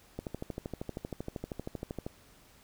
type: click train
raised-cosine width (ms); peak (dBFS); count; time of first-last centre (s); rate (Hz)
2; -23; 25; 0.19-2.065; 12.8
effects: pink hiss -60 dBFS RMS until 2.63 s